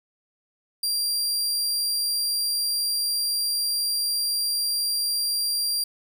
sawtooth tone, 4751 Hz, D8, 19 cents sharp, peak -20 dBFS, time 0.83-5.84 s, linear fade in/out 5 ms, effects none

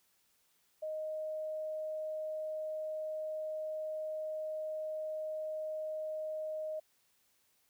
sine tone, 622.3 Hz, D#5, in tune, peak -36 dBFS, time 0.82-6.8 s, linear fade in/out 10 ms, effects white hiss -73 dBFS RMS until 7.69 s

